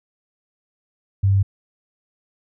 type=tone; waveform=sine; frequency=98 Hz; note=G2; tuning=in tune; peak=-13 dBFS; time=1.23-1.43 s; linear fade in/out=10 ms; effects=none